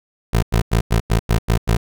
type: tone bursts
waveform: 20% pulse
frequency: 56.3 Hz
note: A1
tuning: 40 cents sharp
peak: -8 dBFS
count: 8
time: 0.33-1.77 s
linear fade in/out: 10 ms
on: 96 ms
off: 96 ms
effects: none